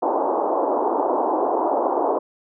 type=band-pass noise; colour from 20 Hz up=white; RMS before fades=-21 dBFS; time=0.02-2.19 s; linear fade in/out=10 ms; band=280 to 980 Hz; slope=48 dB/octave; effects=none